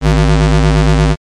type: ring-modulated tone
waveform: 40% pulse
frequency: 105.2 Hz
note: G#2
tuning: 23 cents sharp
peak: -3 dBFS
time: 0.01-1.16 s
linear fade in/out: 50 ms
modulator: 48.3 Hz
effects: low-pass 7000 Hz 12 dB/octave + MP3 64 kbps